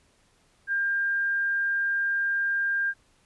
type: tone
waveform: sine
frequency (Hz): 1600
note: G6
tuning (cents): +35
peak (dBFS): -23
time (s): 0.67-2.94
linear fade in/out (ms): 50
effects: pink hiss -64 dBFS RMS until 3.25 s + resampled to 24000 Hz